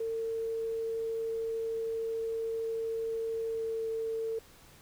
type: tone with pitch glide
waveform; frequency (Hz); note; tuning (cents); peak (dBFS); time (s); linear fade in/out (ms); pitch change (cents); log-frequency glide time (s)
sine; 452.2 to 449.3; A4 to A4; +47 to +36; -31; 0-4.39; 5; -11; 3.44-3.86
effects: pink hiss -57 dBFS RMS until 4.81 s